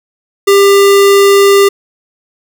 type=tone; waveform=square; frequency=398.1 Hz; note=G4; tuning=27 cents sharp; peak=-4 dBFS; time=0.47-1.69 s; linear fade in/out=10 ms; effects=none